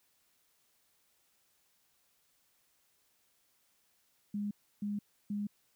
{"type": "tone bursts", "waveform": "sine", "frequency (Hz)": 205.5, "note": "G#3", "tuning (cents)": -18, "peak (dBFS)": -33, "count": 3, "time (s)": [4.34, 5.47], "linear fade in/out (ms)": 5, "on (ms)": 170, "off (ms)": 310, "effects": ["white hiss -73 dBFS RMS until 5.75 s"]}